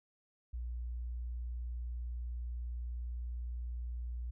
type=tone; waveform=sine; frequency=59.9 Hz; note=A#1; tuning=48 cents sharp; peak=-37 dBFS; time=0.53-4.31 s; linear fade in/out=10 ms; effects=none